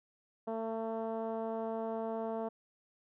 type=tone with low-pass filter; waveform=10% pulse; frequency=224.2 Hz; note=A3; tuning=33 cents sharp; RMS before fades=-37 dBFS; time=0.47-2.49 s; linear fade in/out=10 ms; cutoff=680 Hz; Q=1.5; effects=none